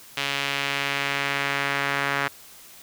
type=tone with band-pass filter sweep; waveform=sawtooth; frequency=140.2 Hz; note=C#3; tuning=20 cents sharp; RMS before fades=-26 dBFS; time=0.17-2.28 s; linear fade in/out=5 ms; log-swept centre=2900 to 1700 Hz; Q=1.6; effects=white hiss -47 dBFS RMS until 2.82 s